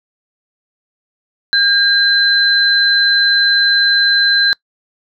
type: tone pair together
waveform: sine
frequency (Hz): 1608 / 4060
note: G6 / B7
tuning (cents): +44 / +47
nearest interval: octave + major third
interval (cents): 1603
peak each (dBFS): -12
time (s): 1.53-4.53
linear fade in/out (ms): 0
effects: noise-tail reverb RT60 0.1 s tail -25 dB re dry